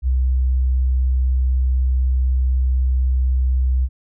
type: tone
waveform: sine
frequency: 64 Hz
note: C2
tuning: 38 cents flat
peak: -14 dBFS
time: 0.02-3.89 s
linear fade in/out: 50 ms
effects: none